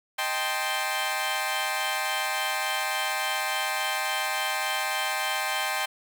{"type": "chord", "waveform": "15% pulse", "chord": "A half-diminished seventh", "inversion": "second", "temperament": "equal", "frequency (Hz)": [622.3, 784, 880, 1046.5], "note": ["Eb5", "G5", "A5", "C6"], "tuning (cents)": [0, 0, 0, 0], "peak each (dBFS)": [-28, -23, -28, -25], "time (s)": [0.18, 5.86], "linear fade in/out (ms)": 10, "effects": []}